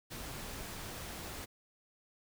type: noise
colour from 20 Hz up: pink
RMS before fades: -44 dBFS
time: 0.1-1.46 s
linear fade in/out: 20 ms
effects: none